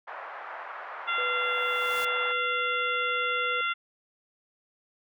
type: band-pass noise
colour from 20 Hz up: white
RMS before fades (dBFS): -40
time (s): 0.07-2.33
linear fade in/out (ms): 10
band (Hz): 610 to 1600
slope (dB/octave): 24
type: harmonic tone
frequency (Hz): 690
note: F5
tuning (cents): -21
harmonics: 2 / 3 / 4 / 5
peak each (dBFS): -28 / -32 / -34 / -36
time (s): 1.07-3.74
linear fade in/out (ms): 20
type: tone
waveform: sine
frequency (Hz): 494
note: B4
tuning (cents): 0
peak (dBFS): -34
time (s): 1.18-3.61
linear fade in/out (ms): 2
type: noise with exponential growth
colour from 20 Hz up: white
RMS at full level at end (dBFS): -39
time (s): 1.26-2.05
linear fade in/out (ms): 5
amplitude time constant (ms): 170
effects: none